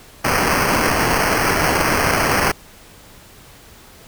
white noise with sample-and-hold, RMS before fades -17 dBFS, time 0.24-2.52 s, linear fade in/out 10 ms, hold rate 3675 Hz, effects pink hiss -44 dBFS RMS until 4.07 s

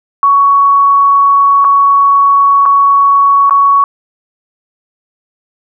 sine tone with dropouts, 1118 Hz, C#6, 14 cents sharp, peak -4 dBFS, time 0.23-3.84 s, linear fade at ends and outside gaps 1 ms, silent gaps 1.644-1.648 / 2.655-2.66 / 3.496-3.508 s, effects none

